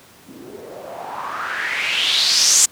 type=noise with low-pass filter sweep; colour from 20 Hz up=blue; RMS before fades=-20 dBFS; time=0.28-2.66 s; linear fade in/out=10 ms; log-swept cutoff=270 to 7500 Hz; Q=4.3; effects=pink hiss -47 dBFS RMS until 2.71 s + high-pass 100 Hz 12 dB/octave